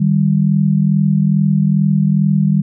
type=tone pair together; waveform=sine; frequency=153.64 / 196 Hz; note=D#3 / G3; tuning=-22 / 0 cents; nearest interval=major third; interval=422 cents; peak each=-13 dBFS; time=0-2.62 s; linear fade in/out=10 ms; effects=none